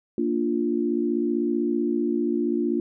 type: chord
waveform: sine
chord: Bb major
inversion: none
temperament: equal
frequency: 233.1 / 293.7 / 349.2 Hz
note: Bb3 / D4 / F4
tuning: 0 / 0 / 0 cents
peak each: -26 / -26 / -25 dBFS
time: 0.18-2.8 s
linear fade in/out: 2 ms
effects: none